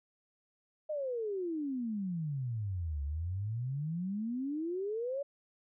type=exponential two-way sweep; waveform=sine; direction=down then up; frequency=627 to 69.3 to 576 Hz; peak=-33 dBFS; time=0.89-5.23 s; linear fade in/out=10 ms; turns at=3.03 s; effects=none